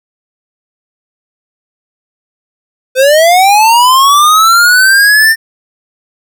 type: linear sweep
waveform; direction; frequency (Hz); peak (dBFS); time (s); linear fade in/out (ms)
square; up; 503 to 1815; -4; 2.95-5.36; 50
effects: none